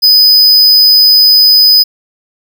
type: tone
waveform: square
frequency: 5000 Hz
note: D#8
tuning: 8 cents sharp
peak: -3 dBFS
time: 0.02-1.84 s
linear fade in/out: 20 ms
effects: none